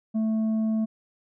triangle tone with tanh clipping, 220 Hz, A3, in tune, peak -23 dBFS, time 0.14-0.86 s, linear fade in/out 20 ms, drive 9 dB, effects none

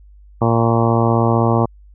harmonic tone with a mistuned harmonic, 115.7 Hz, A#2, 13 cents flat, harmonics 1 / 2 / 3 / 4 / 5 / 6 / 7 / 8 / 9 / 10, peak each -16 / -19 / -21 / -22 / -23 / -24 / -24 / -25 / -26 / -26 dBFS, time 0.41-1.66 s, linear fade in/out 10 ms, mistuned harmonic 10, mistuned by -33 cents, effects added 50 Hz sine -41 dBFS peak until 1.94 s

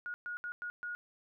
sine tone bursts at uneven times, 1443 Hz, F#6, 44 cents flat, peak -37 dBFS, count 5, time 0.06-0.14 / 0.26-0.37 / 0.44-0.52 / 0.62-0.7 / 0.83-0.95 s, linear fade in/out 0 ms, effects none

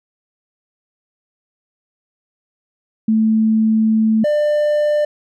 sine / triangle tone pair in turn, 220 / 595.9 Hz, A3 / D5, 0 / +25 cents, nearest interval octave + perfect fourth, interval 1725 cents, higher second, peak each -11 dBFS, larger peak neither, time 3.08-4.24 / 4.24-5.05 s, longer first, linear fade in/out 5 ms, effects none

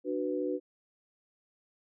sine chord, B minor, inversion first, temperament just, 296.3 / 370.4 / 493.9 Hz, D4 / F#4 / B4, +15 / +2 / 0 cents, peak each -34 dBFS, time 0.04-0.6 s, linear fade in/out 50 ms, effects none

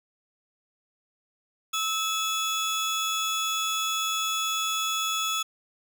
30% pulse tone pair together, 1300 / 3399 Hz, E6 / G#7, -24 / +39 cents, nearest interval octave + perfect fourth, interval 1663 cents, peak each -26 dBFS, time 1.73-5.43 s, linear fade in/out 10 ms, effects none

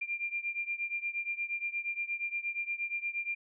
sine beating tone pair, 2385 / 2393.5 Hz, D7 / D7, +26 / +32 cents, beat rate 8.5 Hz, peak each -35 / -37 dBFS, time 0.01-3.35 s, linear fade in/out 10 ms, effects none

